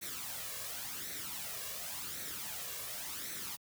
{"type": "noise with flanger", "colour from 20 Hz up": "white", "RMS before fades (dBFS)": -42, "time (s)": [0.01, 3.57], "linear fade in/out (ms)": 20, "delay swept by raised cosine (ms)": [0.5, 1.8], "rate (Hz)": 0.91, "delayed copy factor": 0.6, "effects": ["high-pass 60 Hz 12 dB/octave"]}